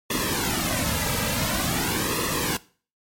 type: noise with flanger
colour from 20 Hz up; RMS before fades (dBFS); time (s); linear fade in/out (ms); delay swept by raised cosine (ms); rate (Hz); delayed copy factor
pink; -25; 0.1-2.57; 5; 1.3 to 2.8; 0.47; -0.8
effects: noise-tail reverb RT60 0.4 s tail -20 dB re dry + MP3 64 kbps